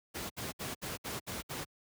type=noise bursts; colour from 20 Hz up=pink; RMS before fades=-39 dBFS; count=7; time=0.14-1.65 s; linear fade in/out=20 ms; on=160 ms; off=65 ms; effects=high-pass 80 Hz 12 dB/octave